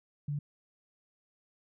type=tone; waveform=sine; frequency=145.3 Hz; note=D3; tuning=18 cents flat; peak=-31 dBFS; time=0.28-0.39 s; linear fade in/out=5 ms; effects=none